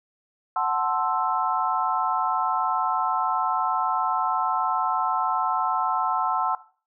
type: chord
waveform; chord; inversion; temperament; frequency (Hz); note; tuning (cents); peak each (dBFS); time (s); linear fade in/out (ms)
sine; F# half-diminished seventh; none; equal; 740 / 880 / 1046.5 / 1318.5; F#5 / A5 / C6 / E6; 0 / 0 / 0 / 0; -27; 0.56-6.55; 2
effects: noise-tail reverb RT60 0.4 s tail -17 dB re dry